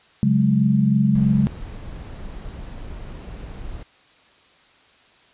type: chord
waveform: sine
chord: C# suspended fourth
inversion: none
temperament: just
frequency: 138.59 / 184.79 / 207.9 Hz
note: C#3 / F#3 / G#3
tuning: 0 / -2 / +2 cents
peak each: -19 / -21 / -17 dBFS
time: 0.23-1.47 s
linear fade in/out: 0 ms
type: noise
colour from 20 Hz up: brown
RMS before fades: -34 dBFS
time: 1.15-3.83 s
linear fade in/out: 2 ms
effects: white hiss -54 dBFS RMS until 5.33 s + resampled to 8000 Hz